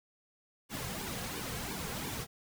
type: noise with flanger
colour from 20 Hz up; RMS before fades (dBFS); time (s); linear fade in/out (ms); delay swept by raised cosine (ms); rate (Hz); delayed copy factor
pink; -39; 0.69-2.27; 50; 1.5 to 3.4; 2.9; -0.7
effects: none